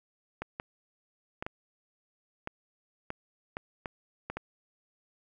clicks, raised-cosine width 0.5 ms, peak -20 dBFS, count 10, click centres 0.42 / 0.599 / 1.425 / 1.465 / 2.474 / 3.104 / 3.569 / 3.858 / 4.3 / 4.37 s, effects 10-bit

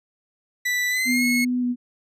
40% pulse tone with pitch glide, 1975.5 to 2179 Hz, B6 to C#7, 0 to -30 cents, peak -20 dBFS, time 0.65-1.45 s, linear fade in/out 10 ms, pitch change +170 cents, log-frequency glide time 0.89-1.24 s
sine tone with vibrato, 246.9 Hz, B3, in tune, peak -20 dBFS, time 1.05-1.76 s, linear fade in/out 50 ms, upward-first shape square, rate 2.6 Hz, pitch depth 11 cents each way
effects resampled to 32000 Hz

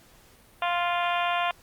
harmonic tone, 349.2 Hz, F4, in tune, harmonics 2 / 3 / 4 / 5 / 6 / 7 / 8 / 9 / 10, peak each -27 / -29 / -33 / -36 / -39 / -34 / -36 / -39 / -41 dBFS, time 0.62-1.51 s, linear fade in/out 2 ms, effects pink hiss -56 dBFS RMS until 1.62 s + Opus 48 kbps

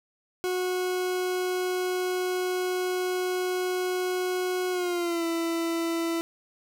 40% pulse tone with pitch glide, 365.5 to 333.2 Hz, F#4 to E4, -21 to +19 cents, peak -25 dBFS, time 0.44-6.21 s, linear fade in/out 0 ms, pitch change -160 cents, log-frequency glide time 4.71-5.25 s, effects none

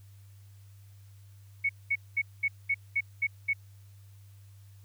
sine tone bursts, 2217 Hz, C#7, in tune, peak -24 dBFS, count 8, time 1.64-3.534 s, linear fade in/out 10 ms, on 53 ms, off 210 ms, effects added 99 Hz sine -50 dBFS peak until 4.84 s + white hiss -66 dBFS RMS until 4.84 s

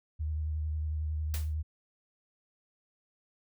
sine tone with vibrato, 77.1 Hz, D#2, 15 cents flat, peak -30 dBFS, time 0.19-1.63 s, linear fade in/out 20 ms, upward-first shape triangle, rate 11 Hz, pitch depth 33 cents each way
white noise with exponential decay, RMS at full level -37 dBFS, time 1.34-1.54 s, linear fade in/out 0 ms, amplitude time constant 43 ms
effects none

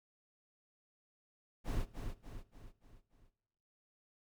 brown noise with echo, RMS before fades -35 dBFS, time 1.64-1.86 s, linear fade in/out 50 ms, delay 290 ms, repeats 5, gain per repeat -6 dB, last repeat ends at 3.31 s, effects noise-tail reverb RT60 1.0 s tail -19 dB re dry

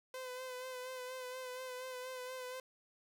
sawtooth tone with vibrato, 509 Hz, C5, 48 cents flat, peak -39 dBFS, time 0.14-2.6 s, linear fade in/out 2 ms, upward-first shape sine, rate 4.2 Hz, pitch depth 31 cents each way, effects none

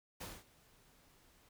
pink noise with ADSR envelope, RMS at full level -45 dBFS, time 0.2-1.49 s, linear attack 12 ms, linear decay 220 ms, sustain -22 dB, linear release 5 ms, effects none

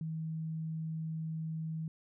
sine tone, 159.9 Hz, D#3, 48 cents sharp, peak -35 dBFS, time 0.01-1.88 s, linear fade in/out 2 ms, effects none

